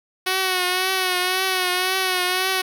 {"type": "tone with vibrato", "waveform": "5% pulse", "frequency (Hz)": 370, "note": "F#4", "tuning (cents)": 0, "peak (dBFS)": -8, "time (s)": [0.26, 2.62], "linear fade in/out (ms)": 10, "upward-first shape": "triangle", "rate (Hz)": 1.9, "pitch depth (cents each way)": 52, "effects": []}